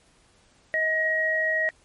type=tone pair together; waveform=sine; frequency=632.5 / 1894 Hz; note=D#5 / A#6; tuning=+28 / +27 cents; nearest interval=octave + perfect fifth; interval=1899 cents; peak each=-28 / -22 dBFS; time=0.74-1.69 s; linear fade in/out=0 ms; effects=pink hiss -60 dBFS RMS until 1.84 s + MP3 48 kbps